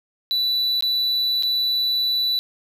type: tone with dropouts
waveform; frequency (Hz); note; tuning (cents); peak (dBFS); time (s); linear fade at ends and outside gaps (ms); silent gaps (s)
triangle; 3965; B7; +6; -17; 0.31-2.39; 0; 0.808-0.824 / 1.425-1.433
effects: none